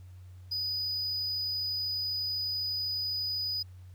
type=tone; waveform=triangle; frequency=4966 Hz; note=D#8; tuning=4 cents flat; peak=-29 dBFS; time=0.51-3.63 s; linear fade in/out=10 ms; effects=added 91 Hz sine -46 dBFS peak until 3.94 s + pink hiss -67 dBFS RMS until 3.94 s